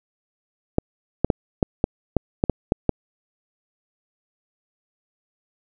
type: clicks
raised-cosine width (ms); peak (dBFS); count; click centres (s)
2; -3; 10; 0.784 / 1.246 / 1.302 / 1.628 / 1.841 / 2.167 / 2.439 / 2.497 / 2.721 / 2.893
effects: none